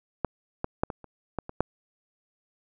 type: clicks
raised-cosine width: 1 ms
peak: -11 / -14 / -9 / -19 / -30 / -15 / -23 / -8 dBFS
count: 8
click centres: 0.247 / 0.644 / 0.835 / 0.902 / 1.043 / 1.387 / 1.494 / 1.606 s
effects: none